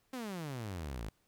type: exponential sweep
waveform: sawtooth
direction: down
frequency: 268.4 to 50 Hz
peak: -35 dBFS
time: 0.13-1.09 s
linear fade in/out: 5 ms
effects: pink hiss -74 dBFS RMS until 1.27 s